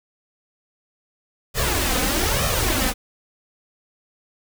pink noise with flanger, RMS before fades -21 dBFS, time 1.54-2.94 s, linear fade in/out 50 ms, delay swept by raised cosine 1.6 to 4 ms, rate 1.1 Hz, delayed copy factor +0.75, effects none

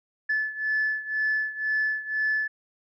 sine beating tone pair, 1733 / 1735 Hz, A6 / A6, -27 / -25 cents, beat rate 2 Hz, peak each -25 / -28 dBFS, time 0.29-2.48 s, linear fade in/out 10 ms, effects tanh soft clip ceiling -18 dBFS

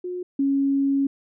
sine tone pair in turn, 360 / 276 Hz, F#4 / C#4, -47 / -7 cents, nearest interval perfect fourth, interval 460 cents, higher first, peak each -27 / -18 dBFS, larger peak second, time 0.04-0.23 / 0.39-1.07 s, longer second, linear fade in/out 5 ms, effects none

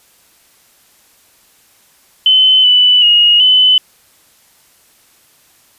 sine tone with pitch steps, 3046 / 2983 / 2874 / 3018 Hz, F#7 / F#7 / F7 / F#7, +50 / +13 / +49 / +34 cents, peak -5 dBFS, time 2.26-3.78 s, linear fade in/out 2 ms, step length 380 ms, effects white hiss -50 dBFS RMS until 5.78 s + resampled to 32000 Hz

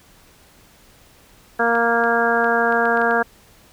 harmonic tone, 233.1 Hz, A#3, in tune, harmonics 1 / 2 / 3 / 4 / 5 / 6 / 7, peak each -26 / -21 / -21 / -25 / -27 / -23 / -21 dBFS, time 1.59-3.23 s, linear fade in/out 10 ms
clicks, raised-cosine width 0.3 ms, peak -20 dBFS, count 8, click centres 1.753 / 2.039 / 2.444 / 2.724 / 2.855 / 2.973 / 3.016 / 3.11 s
effects pink hiss -51 dBFS RMS until 3.72 s

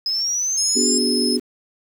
sine linear sweep, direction up, 5060 to 7459 Hz, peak -19 dBFS, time 0.06-0.98 s, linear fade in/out 2 ms
35% pulse tone, 5180 Hz, E8, 31 cents flat, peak -18 dBFS, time 0.57-1.37 s, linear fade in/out 10 ms
sine chord, G# half-diminished seventh, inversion first, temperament equal, 246.9 / 293.7 / 370 / 415.3 Hz, B3 / D4 / F#4 / G#4, 0 / 0 / 0 / 0 cents, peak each -21 / -26 / -25 / -26 dBFS, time 0.75-1.4 s, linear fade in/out 20 ms
effects 7-bit

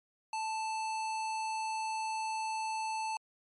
square tone, 880 Hz, A5, in tune, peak -34 dBFS, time 0.33-3.17 s, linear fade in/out 2 ms, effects MP3 48 kbps

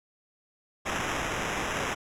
white noise with sample-and-hold, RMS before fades -31 dBFS, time 0.85-1.95 s, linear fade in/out 20 ms, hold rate 4410 Hz, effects low-pass 9000 Hz 12 dB/octave

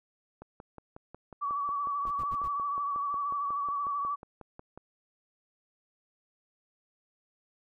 click train, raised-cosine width 1 ms, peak -31 dBFS, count 25, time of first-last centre 0.42-4.776 s, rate 5.51 Hz
sine tone with vibrato, 1142 Hz, D6, 49 cents flat, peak -29 dBFS, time 1.41-4.16 s, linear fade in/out 20 ms, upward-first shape triangle, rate 13 Hz, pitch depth 50 cents each way
brown noise bursts, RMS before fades -43 dBFS, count 4, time 2.06-2.482 s, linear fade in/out 10 ms, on 50 ms, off 74 ms
effects none

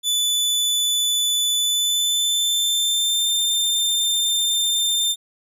sawtooth tone with pitch glide, 3486 to 3592 Hz, A7 to A7, -17 to +35 cents, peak -15 dBFS, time 0.03-5.16 s, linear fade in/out 50 ms, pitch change +52 cents, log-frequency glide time 1.56-3.31 s, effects resampled to 32000 Hz

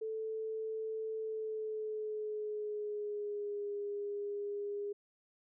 sine tone with pitch glide, 440 to 408.2 Hz, A4 to G#4, 0 to -30 cents, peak -36 dBFS, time 0.01-4.93 s, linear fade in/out 10 ms, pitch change -130 cents, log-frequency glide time 1.18-3.72 s, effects none

